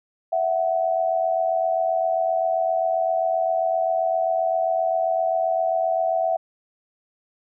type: tone pair together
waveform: sine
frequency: 659.3 / 746.9 Hz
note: E5 / F#5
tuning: 0 / +16 cents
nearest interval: major second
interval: 216 cents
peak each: -21 / -23 dBFS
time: 0.32-6.37 s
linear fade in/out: 10 ms
effects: none